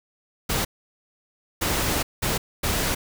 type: noise bursts at uneven times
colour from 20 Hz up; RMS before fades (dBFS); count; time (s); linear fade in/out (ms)
pink; -24; 4; 0.49-0.65 / 1.61-2.03 / 2.22-2.38 / 2.63-2.95; 10
effects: none